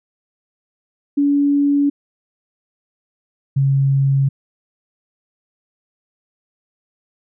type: tone pair in turn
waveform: sine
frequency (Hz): 285 / 137.01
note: C#4 / C#3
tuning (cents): +48 / -20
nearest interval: octave + minor second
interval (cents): 1268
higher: first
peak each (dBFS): -12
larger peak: neither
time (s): 1.17-1.9 / 3.56-4.29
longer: neither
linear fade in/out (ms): 10
effects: none